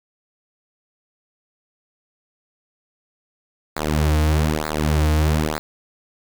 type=tone with flanger; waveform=sawtooth; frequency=76.7 Hz; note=D#2; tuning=24 cents flat; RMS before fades=-19 dBFS; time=3.76-5.59 s; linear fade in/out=0 ms; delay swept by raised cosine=0.33 to 5.23 ms; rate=1.1 Hz; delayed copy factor=-1; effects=7-bit